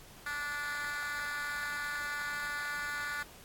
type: tone with high-pass filter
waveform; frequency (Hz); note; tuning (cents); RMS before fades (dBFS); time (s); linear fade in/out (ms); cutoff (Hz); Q
10% pulse; 291.2; D4; -15; -37; 0.26-3.23; 5; 1500; 3.2
effects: pink hiss -54 dBFS RMS until 3.44 s + AAC 64 kbps